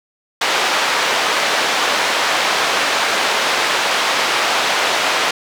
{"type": "band-pass noise", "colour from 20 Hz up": "pink", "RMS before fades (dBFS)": -17, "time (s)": [0.41, 5.31], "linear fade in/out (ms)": 5, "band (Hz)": [660, 4600], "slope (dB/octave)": 12, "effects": []}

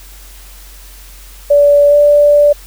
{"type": "tone with pitch glide", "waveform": "sine", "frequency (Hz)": [577, 584.4], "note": ["D5", "D5"], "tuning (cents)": [-31, -9], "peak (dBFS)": -4, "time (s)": [1.5, 2.53], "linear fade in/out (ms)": 10, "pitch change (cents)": 22, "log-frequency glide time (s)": [1.89, 1.95], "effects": ["added 46 Hz sine -34 dBFS peak until 2.66 s", "white hiss -39 dBFS RMS until 2.66 s"]}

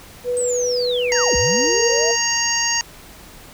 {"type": "tone with pitch glide", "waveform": "sine", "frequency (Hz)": [491.2, 468.5], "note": ["B4", "A#4"], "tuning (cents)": [-9, 9], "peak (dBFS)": -18, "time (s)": [0.24, 2.17], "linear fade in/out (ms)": 50, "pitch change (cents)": -82, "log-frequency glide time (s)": [1.64, 1.69]}
{"type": "linear two-way sweep", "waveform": "sine", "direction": "down then up", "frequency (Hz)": [8300, 51, 687], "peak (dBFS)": -23, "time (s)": [0.37, 2.11], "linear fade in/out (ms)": 0, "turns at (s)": 1.36}
{"type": "harmonic tone", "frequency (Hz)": 932.3, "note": "A#5", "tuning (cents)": 0, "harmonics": [1, 2, 3, 5, 6, 7], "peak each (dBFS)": [-27, -24, -26, -24, -27, -21], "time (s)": [1.12, 2.81], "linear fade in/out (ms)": 0}
{"effects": ["pink hiss -42 dBFS RMS until 3.53 s"]}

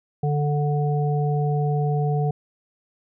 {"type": "harmonic tone", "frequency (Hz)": 146.83, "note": "D3", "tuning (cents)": 0, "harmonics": [1, 3, 5], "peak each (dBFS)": [-20, -28, -29], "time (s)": [0.23, 2.31], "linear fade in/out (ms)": 5, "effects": []}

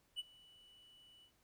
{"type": "tone with ADSR envelope", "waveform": "triangle", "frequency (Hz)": 2960, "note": "F#7", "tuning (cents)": 0, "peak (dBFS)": -36, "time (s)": [0.16, 1.32], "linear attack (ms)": 32, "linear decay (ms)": 29, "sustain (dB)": -24, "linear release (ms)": 87, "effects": ["pink hiss -75 dBFS RMS until 1.43 s"]}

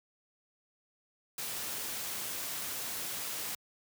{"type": "noise", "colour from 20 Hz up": "white", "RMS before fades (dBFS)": -38, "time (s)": [1.38, 3.55], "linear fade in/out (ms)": 2, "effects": ["high-pass 80 Hz 12 dB/octave"]}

